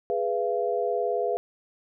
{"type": "chord", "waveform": "sine", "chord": "F diminished", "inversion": "first", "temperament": "equal with one note detuned", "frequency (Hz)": [415.3, 493.9, 682.9], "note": ["Ab4", "Cb5", "F5"], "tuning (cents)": [0, 0, -39], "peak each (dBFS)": -28, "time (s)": [0.1, 1.37], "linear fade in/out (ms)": 0, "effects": []}